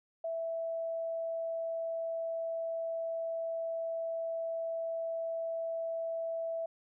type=tone; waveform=sine; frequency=659.3 Hz; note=E5; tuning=in tune; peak=-33 dBFS; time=0.24-6.66 s; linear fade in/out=5 ms; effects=none